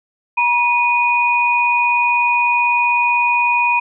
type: tone pair together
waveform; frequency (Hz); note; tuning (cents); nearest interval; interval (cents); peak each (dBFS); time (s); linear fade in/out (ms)
sine; 958.8 / 2471; A#5 / D#7; +48 / -13; octave + major third; 1639; -15; 0.37-3.8; 10
effects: none